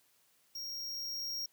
square tone with level ramp, 5588 Hz, F8, in tune, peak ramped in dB -40 to -36 dBFS, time 0.55-1.46 s, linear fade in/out 5 ms, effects white hiss -70 dBFS RMS until 1.52 s + high-pass 80 Hz 12 dB/octave

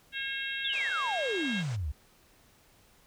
harmonic tone, 541 Hz, C#5, 42 cents flat, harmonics 3 / 4 / 5 / 6 / 7, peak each -36 / -41 / -38 / -40 / -41 dBFS, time 0.12-1.64 s, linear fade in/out 50 ms
sine exponential sweep, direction down, 3729 to 64.7 Hz, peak -30 dBFS, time 0.64-1.92 s, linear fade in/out 10 ms
pink band-pass noise, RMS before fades -47 dBFS, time 0.72-1.77 s, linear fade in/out 20 ms, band 450 to 8300 Hz, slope 48 dB/octave
effects pink hiss -62 dBFS RMS until 3.06 s

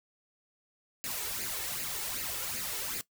white noise with flanger, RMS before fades -36 dBFS, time 1.04-3.01 s, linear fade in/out 0 ms, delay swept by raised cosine 0.43 to 2.33 ms, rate 2.6 Hz, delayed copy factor +0.65, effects noise-tail reverb RT60 0.1 s tail -18 dB re dry

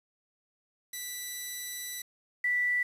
5% pulse / sine tone pair in turn, 1975.5 / 1967.2 Hz, B6 / B6, 0 / -7 cents, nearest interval unison, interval 7 cents, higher first, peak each -25 dBFS, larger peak neither, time 0.93-2.02 / 2.44-2.83 s, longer first, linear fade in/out 5 ms, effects resampled to 32000 Hz + 9-bit

